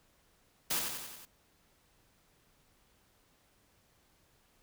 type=noise with echo; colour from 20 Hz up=white; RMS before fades=-32 dBFS; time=0.7-0.8 s; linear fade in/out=10 ms; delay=91 ms; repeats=5; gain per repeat=-4 dB; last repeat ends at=1.255 s; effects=pink hiss -69 dBFS RMS until 4.62 s